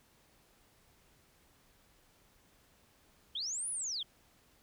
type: linear two-way sweep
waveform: sine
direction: up then down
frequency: 3063 to 10270 to 3063 Hz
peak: -35 dBFS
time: 3.35-4.03 s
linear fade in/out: 5 ms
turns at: 3.7 s
effects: pink hiss -67 dBFS RMS until 4.62 s